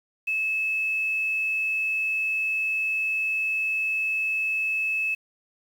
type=tone with quantisation; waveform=sine; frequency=2600 Hz; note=E7; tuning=24 cents flat; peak=-23 dBFS; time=0.27-5.15 s; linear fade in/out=10 ms; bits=8; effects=none